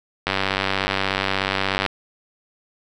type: click train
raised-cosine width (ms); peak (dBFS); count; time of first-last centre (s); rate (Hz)
0.3; -4; 155; 0.27-1.863; 96.7
effects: none